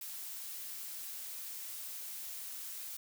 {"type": "noise", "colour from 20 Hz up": "blue", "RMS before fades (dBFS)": -44, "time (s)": [0.01, 2.97], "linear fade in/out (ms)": 5, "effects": []}